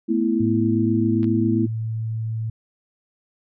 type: chord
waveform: sine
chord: A suspended second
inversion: none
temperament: just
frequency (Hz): 220 / 247.5 / 330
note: A3 / B3 / E4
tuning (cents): 0 / +4 / +2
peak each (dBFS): -22 / -23 / -21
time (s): 0.08-1.67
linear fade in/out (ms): 20
type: tone with pitch glide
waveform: sine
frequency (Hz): 110 to 111.66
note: A2 to A2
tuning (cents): 0 to +26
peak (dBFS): -23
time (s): 0.4-2.5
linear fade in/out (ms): 5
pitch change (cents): +26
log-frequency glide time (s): 1.29-1.7
type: clicks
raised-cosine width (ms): 0.3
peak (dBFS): -26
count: 2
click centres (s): 1.231 / 1.243
effects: none